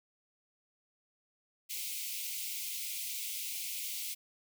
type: high-pass noise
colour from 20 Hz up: white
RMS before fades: -39 dBFS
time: 1.69-4.15 s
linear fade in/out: 20 ms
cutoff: 2100 Hz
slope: 96 dB/octave
effects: none